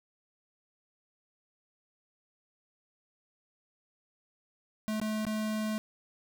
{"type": "tone with dropouts", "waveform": "square", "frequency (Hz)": 215.8, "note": "A3", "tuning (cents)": -33, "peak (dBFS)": -31, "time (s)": [4.88, 5.78], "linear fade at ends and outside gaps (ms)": 0, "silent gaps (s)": [[5, 5.015], [5.251, 5.267]], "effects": []}